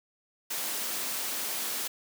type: high-pass noise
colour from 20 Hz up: white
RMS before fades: -33 dBFS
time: 0.5-1.88 s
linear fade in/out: 10 ms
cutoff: 190 Hz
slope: 24 dB/octave
effects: none